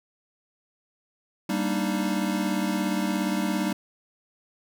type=chord; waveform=square; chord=Eb major seventh; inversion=first; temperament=equal; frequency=196 / 233.1 / 293.7 / 311.1 Hz; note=G3 / Bb3 / D4 / Eb4; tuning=0 / 0 / 0 / 0 cents; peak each=-28 / -32 / -33 / -31 dBFS; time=1.49-3.73 s; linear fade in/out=5 ms; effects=none